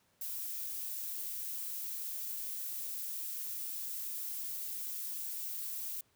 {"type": "noise", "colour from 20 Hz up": "violet", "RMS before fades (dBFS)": -40, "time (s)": [0.21, 6.01], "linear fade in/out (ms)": 5, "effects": ["pink hiss -72 dBFS RMS until 6.15 s", "high-pass 80 Hz 12 dB/octave"]}